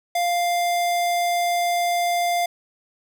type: tone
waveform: square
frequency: 698.5 Hz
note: F5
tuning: in tune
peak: -20 dBFS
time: 0.15-2.46 s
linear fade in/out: 5 ms
effects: none